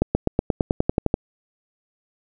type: accelerating click train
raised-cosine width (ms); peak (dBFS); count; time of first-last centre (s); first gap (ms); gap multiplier
2; -4; 12; 0.02-1.141; 130; 0.95
effects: none